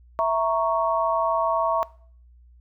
sine chord, A# diminished, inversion second, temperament equal, 659.3 / 932.3 / 1108.7 Hz, E5 / A#5 / C#6, 0 / 0 / 0 cents, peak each -22 / -25 / -24 dBFS, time 0.19-1.83 s, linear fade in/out 0 ms, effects noise-tail reverb RT60 0.5 s tail -21 dB re dry + added 60 Hz sine -49 dBFS peak until 2.6 s

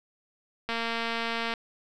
click train, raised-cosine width 0.3 ms, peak -15 dBFS, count 196, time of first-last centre 0.69-1.538 s, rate 230 Hz, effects none

